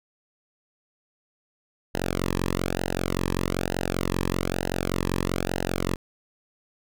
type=tone with flanger; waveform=sawtooth; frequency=45.17 Hz; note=F#1; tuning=41 cents flat; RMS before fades=-27 dBFS; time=1.94-5.96 s; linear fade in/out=10 ms; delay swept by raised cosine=0.87 to 1.41 ms; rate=1.1 Hz; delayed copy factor=-0.95; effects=none